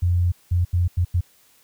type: tone bursts at uneven times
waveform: sine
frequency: 88.1 Hz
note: F2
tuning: 16 cents sharp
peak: -16 dBFS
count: 5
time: 0.02-0.32 / 0.51-0.65 / 0.73-0.88 / 0.97-1.05 / 1.14-1.21 s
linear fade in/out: 10 ms
effects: white hiss -57 dBFS RMS until 1.63 s